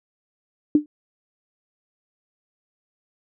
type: tone with exponential decay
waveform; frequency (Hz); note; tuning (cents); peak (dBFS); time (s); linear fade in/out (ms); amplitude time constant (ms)
sine; 298.1; D4; +26; -8; 0.75-0.86; 2; 23
effects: none